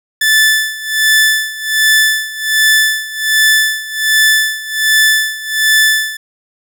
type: tone with tremolo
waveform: sawtooth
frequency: 1750 Hz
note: A6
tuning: 10 cents flat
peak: -3 dBFS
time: 0.21-6.17 s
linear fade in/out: 5 ms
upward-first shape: sine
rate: 1.3 Hz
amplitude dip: 85%
effects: none